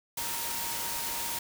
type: tone in noise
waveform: sine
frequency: 932 Hz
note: A#5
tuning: 1 cent flat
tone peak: -41 dBFS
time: 0.17-1.39 s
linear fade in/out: 5 ms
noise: white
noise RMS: -34 dBFS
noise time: 0.17-1.39 s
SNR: -10 dB
effects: none